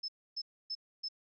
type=tone bursts; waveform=sine; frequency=5240 Hz; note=E8; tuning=11 cents flat; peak=-35 dBFS; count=4; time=0.03-1.086 s; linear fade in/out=10 ms; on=54 ms; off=280 ms; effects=none